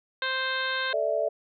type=harmonic tone; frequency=523.3 Hz; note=C5; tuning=in tune; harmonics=1 / 2 / 3 / 4 / 5 / 6 / 7 / 8; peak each=-36 / -34 / -29 / -38 / -39 / -39 / -35 / -39 dBFS; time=0.22-0.93 s; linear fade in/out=2 ms
type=chord; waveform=sine; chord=A suspended fourth; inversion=none; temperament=equal; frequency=440 / 587.3 / 659.3 Hz; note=A4 / D5 / E5; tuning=0 / 0 / 0 cents; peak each=-31 / -27 / -27 dBFS; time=0.93-1.29 s; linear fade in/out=10 ms
effects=none